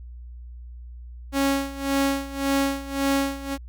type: tone with tremolo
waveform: sawtooth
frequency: 275.4 Hz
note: C#4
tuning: 11 cents flat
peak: -15 dBFS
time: 1.32-3.58 s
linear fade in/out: 50 ms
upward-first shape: sine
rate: 1.8 Hz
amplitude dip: 85%
effects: added 60 Hz sine -37 dBFS peak until 3.68 s